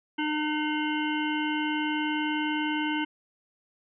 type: harmonic tone with a mistuned harmonic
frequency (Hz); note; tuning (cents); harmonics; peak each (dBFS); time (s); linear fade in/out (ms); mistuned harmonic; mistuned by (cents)
303.3; D#4; -44; 1 / 3 / 5 / 7 / 9 / 10; -28 / -33 / -35 / -36 / -38 / -38; 0.18-3.05; 10; 9; +30
effects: none